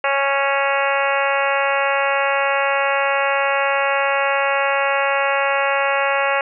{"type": "harmonic tone with a mistuned harmonic", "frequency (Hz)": 276.7, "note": "C#4", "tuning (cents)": -3, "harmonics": [2, 3, 4, 5, 6, 7, 8, 9, 10], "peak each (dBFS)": [-21, -23, -24, -25, -26, -26, -27, -28, -28], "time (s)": [0.04, 6.41], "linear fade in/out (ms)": 2, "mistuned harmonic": 9, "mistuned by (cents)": 16, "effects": []}